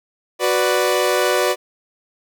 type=chord; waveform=sawtooth; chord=B minor; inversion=second; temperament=equal; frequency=370 / 493.9 / 587.3 Hz; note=F#4 / B4 / D5; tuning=0 / 0 / 0 cents; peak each=-16 dBFS; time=0.39-1.56 s; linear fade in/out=50 ms; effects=none